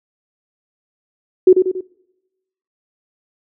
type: tone with echo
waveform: sine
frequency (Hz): 370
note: F#4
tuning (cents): 0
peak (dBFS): -3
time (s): 1.47-1.53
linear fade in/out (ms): 5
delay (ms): 93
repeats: 3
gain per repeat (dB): -6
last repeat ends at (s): 1.809
effects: noise-tail reverb RT60 1.0 s tail -24 dB re dry